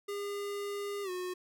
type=tone with pitch glide; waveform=square; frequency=405.4 to 363.3 Hz; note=G#4 to F#4; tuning=-42 to -32 cents; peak=-36 dBFS; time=0.08-1.34 s; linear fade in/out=10 ms; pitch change=-190 cents; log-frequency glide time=1.03-1.1 s; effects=none